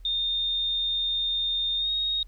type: tone with pitch glide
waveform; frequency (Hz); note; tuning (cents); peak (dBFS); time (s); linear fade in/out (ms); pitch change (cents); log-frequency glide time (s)
sine; 3645 to 3739; A#7 to A#7; -40 to +4; -24; 0.05-2.23; 2; +44; 1.77-1.9
effects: added 41 Hz sine -43 dBFS peak until 2.27 s + pink hiss -67 dBFS RMS until 2.27 s